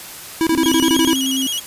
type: tone bursts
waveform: square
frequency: 326.6 Hz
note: E4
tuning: 16 cents flat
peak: -14 dBFS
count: 9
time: 0.41-1.132 s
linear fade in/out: 0 ms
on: 58 ms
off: 25 ms
type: tone with pitch glide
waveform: sine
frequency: 263.2 to 265.6 Hz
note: C4 to C4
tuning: +10 to +26 cents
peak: -19 dBFS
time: 0.52-1.47 s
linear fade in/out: 5 ms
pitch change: +16 cents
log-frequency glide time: 0.76-0.93 s
type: tone with vibrato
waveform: sawtooth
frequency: 3095 Hz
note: G7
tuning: 23 cents flat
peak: -17 dBFS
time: 0.63-1.6 s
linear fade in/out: 10 ms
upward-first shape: square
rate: 9.5 Hz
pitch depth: 95 cents each way
effects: white hiss -34 dBFS RMS until 1.66 s + resampled to 32000 Hz